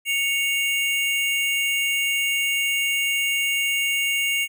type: tone pair together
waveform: square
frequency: 2218 / 2794 Hz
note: C#7 / F7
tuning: 0 / 0 cents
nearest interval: major third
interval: 400 cents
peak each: -24 dBFS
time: 0.05-4.48 s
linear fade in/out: 50 ms
effects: none